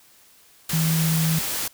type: tone in noise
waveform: sine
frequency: 161.1 Hz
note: E3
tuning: 39 cents flat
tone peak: -19 dBFS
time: 0.73-1.39 s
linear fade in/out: 5 ms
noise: white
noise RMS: -27 dBFS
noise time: 0.69-1.68 s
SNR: +5 dB
effects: white hiss -54 dBFS RMS until 1.73 s